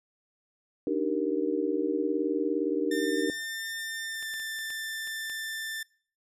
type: chord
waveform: sine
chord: Eb major seventh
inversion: third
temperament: just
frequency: 291.7 / 311.1 / 388.9 / 466.7 Hz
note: D4 / Eb4 / G4 / Bb4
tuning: -12 / 0 / -14 / +2 cents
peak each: -31 dBFS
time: 0.87-3.3 s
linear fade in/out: 2 ms
type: tone with pitch glide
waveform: sawtooth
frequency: 1799 to 1778.3 Hz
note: A6 to A6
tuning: +38 to +18 cents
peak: -30 dBFS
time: 2.91-5.83 s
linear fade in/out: 5 ms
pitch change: -20 cents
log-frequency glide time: 4.09-4.28 s
type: clicks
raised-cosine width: 0.2 ms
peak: -30 / -31 / -33 / -35 / -29 / -32 / -29 dBFS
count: 7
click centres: 4.226 / 4.34 / 4.398 / 4.589 / 4.704 / 5.074 / 5.298 s
effects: noise-tail reverb RT60 0.5 s tail -25 dB re dry + resampled to 32000 Hz